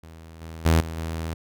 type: tone with level steps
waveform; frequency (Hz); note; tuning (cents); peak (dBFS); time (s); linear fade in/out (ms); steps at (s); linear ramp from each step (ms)
sawtooth; 81.2; E2; -26; -38 / -32 / -12 / -27 / -24; 0.03-1.34; 5; 0.41 / 0.65 / 0.8 / 0.97; 10
effects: none